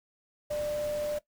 sine tone in noise, 595 Hz, D5, 22 cents sharp, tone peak -29 dBFS, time 0.5-1.19 s, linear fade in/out 10 ms, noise pink, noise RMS -44 dBFS, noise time 0.5-1.19 s, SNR +12 dB, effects noise-tail reverb RT60 0.1 s tail -17 dB re dry

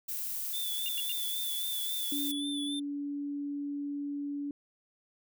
violet noise, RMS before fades -36 dBFS, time 0.08-2.32 s, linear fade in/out 10 ms
square tone with vibrato, 3500 Hz, A7, 10 cents flat, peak -36 dBFS, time 0.53-2.8 s, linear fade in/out 10 ms, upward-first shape sine, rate 3.7 Hz, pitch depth 39 cents each way
sine tone bursts, 2823 Hz, F7, 18 cents sharp, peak -36 dBFS, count 3, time 0.86-1.118 s, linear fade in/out 0 ms, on 24 ms, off 93 ms
sine tone, 286.3 Hz, D4, 44 cents flat, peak -33 dBFS, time 2.12-4.51 s, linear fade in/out 2 ms
effects none

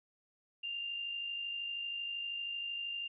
sine tone with amplitude modulation, 2794 Hz, F7, in tune, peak -35 dBFS, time 0.63-3.08 s, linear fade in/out 10 ms, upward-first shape sine, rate 52.8 Hz, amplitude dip 40%, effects none

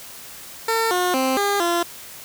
15% pulse tone with pitch steps, 452.1 / 360 / 262.4 / 403.9 / 343.9 Hz, A4 / F#4 / C4 / G#4 / F4, +47 / -47 / +5 / -48 / -27 cents, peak -12 dBFS, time 0.68-1.83 s, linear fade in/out 5 ms, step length 230 ms, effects white hiss -39 dBFS RMS until 2.24 s

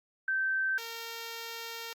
sine / 5% pulse tone pair in turn, 1552 / 459.8 Hz, G6 / A#4, -18 / -24 cents, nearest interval octave + major sixth, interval 2106 cents, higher first, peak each -27 dBFS, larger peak neither, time 0.28-0.78 / 0.78-1.93 s, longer second, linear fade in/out 2 ms, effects Opus 32 kbps

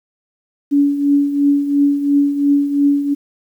sine tone with tremolo, 284.6 Hz, C#4, 46 cents sharp, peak -8 dBFS, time 0.71-3.15 s, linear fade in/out 20 ms, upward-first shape triangle, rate 2.9 Hz, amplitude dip 70%, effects 8-bit

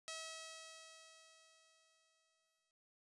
5% pulse tone with exponential decay, 644 Hz, E5, 41 cents flat, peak -33 dBFS, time 0.08-2.71 s, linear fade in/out 0 ms, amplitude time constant 570 ms, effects resampled to 24000 Hz

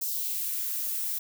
violet noise with high-pass filter sweep, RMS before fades -31 dBFS, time 0.01-1.19 s, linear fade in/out 10 ms, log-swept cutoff 5300 to 370 Hz, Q 1.4, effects none

